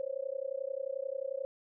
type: tone with amplitude modulation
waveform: sine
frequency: 540 Hz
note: C#5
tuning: 45 cents flat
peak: -30 dBFS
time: 0-1.45 s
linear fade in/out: 0 ms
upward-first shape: sine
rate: 31.3 Hz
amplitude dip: 100%
effects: none